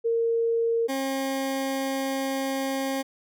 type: tone pair in turn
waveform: sine / 20% pulse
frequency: 460.7 / 269.2 Hz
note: A#4 / C4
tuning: -20 / +49 cents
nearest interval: major sixth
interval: 931 cents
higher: first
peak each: -21 dBFS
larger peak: neither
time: 0.04-0.88 / 0.88-3.03 s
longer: second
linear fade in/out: 20 ms
effects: none